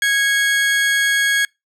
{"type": "tone pair together", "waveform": "35% pulse", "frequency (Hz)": [1651.5, 2200], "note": ["G#6", "C#7"], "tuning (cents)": [-10, -14], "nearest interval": "perfect fourth", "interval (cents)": 496, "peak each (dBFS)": [-13, -22], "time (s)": [0.02, 1.45], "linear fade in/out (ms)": 2, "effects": ["noise-tail reverb RT60 0.2 s tail -26 dB re dry", "low-pass 11000 Hz 12 dB/octave"]}